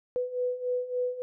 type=beating tone pair; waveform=sine; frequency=494.7 / 498.2 Hz; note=B4 / B4; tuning=+3 / +15 cents; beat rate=3.5 Hz; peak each=-33 / -29 dBFS; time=0.16-1.22 s; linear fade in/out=0 ms; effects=none